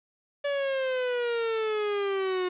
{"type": "exponential sweep", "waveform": "45% pulse", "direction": "down", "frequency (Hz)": [575, 360.9], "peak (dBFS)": -26, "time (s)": [0.44, 2.49], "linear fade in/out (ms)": 10, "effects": ["resampled to 8000 Hz", "9-bit"]}